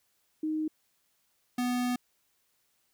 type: tone pair in turn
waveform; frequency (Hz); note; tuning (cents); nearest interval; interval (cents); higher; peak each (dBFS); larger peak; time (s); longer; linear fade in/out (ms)
sine / square; 311.1 / 246.9; D#4 / B3; 0 / 0; major third; 400; first; -28; neither; 0.43-0.68 / 1.58-1.96; second; 5
effects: white hiss -73 dBFS RMS until 2.93 s